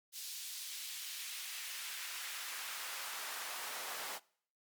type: noise with high-pass filter sweep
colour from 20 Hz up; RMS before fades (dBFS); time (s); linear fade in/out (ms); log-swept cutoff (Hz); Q
pink; -44; 0.12-4.2; 50; 4500 to 680; 1
effects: noise-tail reverb RT60 0.6 s tail -24 dB re dry + Opus 48 kbps